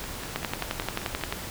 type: two click trains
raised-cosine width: 0.3 ms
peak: -11 / -20 dBFS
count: 12 / 7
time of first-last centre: 0.36-1.325 / 0.04-1.212 s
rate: 11.4 / 5.12 Hz
effects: pink hiss -37 dBFS RMS until 1.5 s